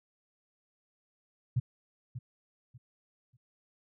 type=tone with echo; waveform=sine; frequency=123.47 Hz; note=B2; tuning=in tune; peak=-24 dBFS; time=1.56-1.6 s; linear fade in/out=10 ms; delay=590 ms; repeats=3; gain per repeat=-12 dB; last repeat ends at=3.37 s; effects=none